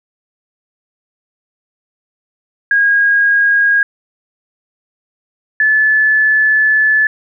sine tone pair in turn, 1635 / 1732.2 Hz, G#6 / A6, -28 / -28 cents, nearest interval minor second, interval 100 cents, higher second, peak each -8 dBFS, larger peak neither, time 2.71-3.83 / 5.6-7.07 s, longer second, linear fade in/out 2 ms, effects none

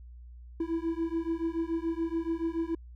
triangle beating tone pair, 326.9 / 333.9 Hz, E4 / E4, -14 / +22 cents, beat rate 7 Hz, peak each -30 dBFS, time 0.6-2.75 s, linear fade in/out 5 ms, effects added 60 Hz sine -45 dBFS peak until 2.95 s

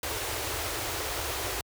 pink band-stop noise, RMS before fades -32 dBFS, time 0.03-1.61 s, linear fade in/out 2 ms, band 110 to 310 Hz, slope 48 dB/octave, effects high-pass 60 Hz 12 dB/octave

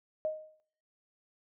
sine tone with exponential decay, 622.3 Hz, D#5, in tune, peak -27 dBFS, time 0.25-0.6 s, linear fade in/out 0 ms, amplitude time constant 75 ms, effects noise-tail reverb RT60 0.6 s tail -19 dB re dry

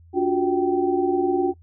sine tone cluster, 289.1 / 356.6 / 376.3 / 775 Hz, D4 / F4 / F#4 / G5, -27 / +36 / +29 / -20 cents, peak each -25 / -20 / -26 / -26 dBFS, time 0.13-1.54 s, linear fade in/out 50 ms, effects noise-tail reverb RT60 0.1 s tail -21 dB re dry + added 84 Hz sine -47 dBFS peak until 1.62 s

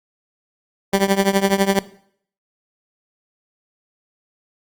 15% pulse tone with tremolo, 196 Hz, G3, in tune, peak -5 dBFS, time 0.93-1.79 s, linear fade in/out 2 ms, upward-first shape triangle, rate 12 Hz, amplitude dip 95%, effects noise-tail reverb RT60 0.6 s tail -18 dB re dry + Opus 48 kbps

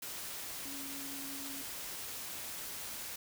sine tone in noise, 276.5 Hz, C#4, 4 cents flat, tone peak -47 dBFS, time 0.65-1.62 s, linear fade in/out 5 ms, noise white, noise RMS -43 dBFS, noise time 0.02-3.16 s, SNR -7 dB, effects none

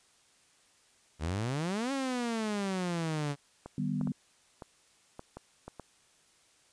sawtooth exponential two-way sweep, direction up then down, 72.9 to 277.9 to 140.4 Hz, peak -27 dBFS, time 1.19-3.36 s, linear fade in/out 50 ms, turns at 1.92 s
clicks, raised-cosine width 1 ms, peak -28 dBFS, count 8, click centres 3.66 / 4.012 / 4.073 / 4.622 / 5.194 / 5.37 / 5.68 / 5.797 s
sine chord, Eb augmented, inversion none, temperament equal with one note detuned, 152.89 / 196 / 246.9 Hz, Eb3 / G3 / B3, -30 / 0 / 0 cents, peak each -34 dBFS, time 3.78-4.12 s, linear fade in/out 2 ms
effects white hiss -65 dBFS RMS until 6.72 s + resampled to 22050 Hz

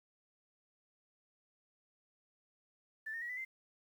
sine tone with pitch steps, 1760 / 1834.7 / 1912.7 / 1993.9 / 2079 Hz, A6 / A#6 / A#6 / B6 / C7, 0 / -28 / +44 / +16 / -12 cents, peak -39 dBFS, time 3.06-3.45 s, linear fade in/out 10 ms, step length 78 ms, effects 11-bit

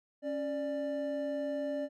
triangle tone pair together, 276.2 / 590.3 Hz, C#4 / D5, -6 / +9 cents, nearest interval octave + minor second, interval 1315 cents, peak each -35 / -32 dBFS, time 0.22-1.89 s, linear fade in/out 50 ms, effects none

